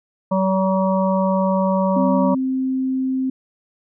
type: harmonic tone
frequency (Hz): 190.1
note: F#3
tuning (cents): +47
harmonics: 1 / 3 / 5 / 6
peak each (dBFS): -18 / -20 / -23 / -29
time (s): 0.31-2.35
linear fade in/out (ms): 10
type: tone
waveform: sine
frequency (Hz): 261.6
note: C4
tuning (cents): 0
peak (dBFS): -18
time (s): 1.96-3.3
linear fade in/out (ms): 5
effects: none